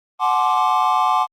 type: chord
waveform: triangle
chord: D dominant seventh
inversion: first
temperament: equal with one note detuned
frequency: 740 / 860.4 / 1046.5 / 1174.7 Hz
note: F#5 / A5 / C6 / D6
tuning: 0 / -39 / 0 / 0 cents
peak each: -18 dBFS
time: 0.19-1.27 s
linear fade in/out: 50 ms
effects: tanh soft clip ceiling -3 dBFS + Opus 32 kbps